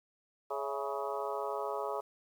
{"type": "harmonic tone with a mistuned harmonic", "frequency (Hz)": 139.8, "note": "C#3", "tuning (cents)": 15, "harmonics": [3, 4, 5, 6, 7, 8, 9], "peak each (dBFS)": [-39, -40, -41, -42, -42, -43, -44], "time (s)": [0.5, 2.01], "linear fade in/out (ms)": 10, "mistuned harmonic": 5, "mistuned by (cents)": -84, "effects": ["10-bit"]}